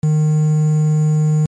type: tone with quantisation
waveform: triangle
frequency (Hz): 153.5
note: D#3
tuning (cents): -23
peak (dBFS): -9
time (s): 0.03-1.46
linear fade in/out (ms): 5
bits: 6
effects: MP3 48 kbps